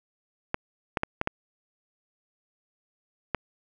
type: clicks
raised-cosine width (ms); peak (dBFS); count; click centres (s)
0.5; -10; 6; 0.544 / 0.972 / 1.034 / 1.214 / 1.274 / 3.347
effects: none